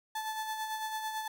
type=tone with tremolo; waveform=35% pulse; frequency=872 Hz; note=A5; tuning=16 cents flat; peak=-31 dBFS; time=0.15-1.28 s; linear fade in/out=5 ms; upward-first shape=sine; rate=9 Hz; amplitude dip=45%; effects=none